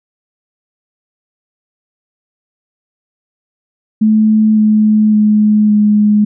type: tone with pitch steps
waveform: sine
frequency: 216.5 / 214.1 / 211.8 / 209.5 Hz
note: A3 / A3 / G#3 / G#3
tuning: -28 / -47 / +34 / +15 cents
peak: -6 dBFS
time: 4.01-6.25 s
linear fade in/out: 10 ms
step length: 560 ms
effects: none